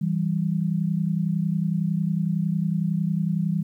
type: tone pair together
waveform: sine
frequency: 163.55 / 194.5 Hz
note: E3 / G3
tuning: -13 / -13 cents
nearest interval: minor third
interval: 300 cents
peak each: -23 / -25 dBFS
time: 0.01-3.63 s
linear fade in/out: 10 ms
effects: 10-bit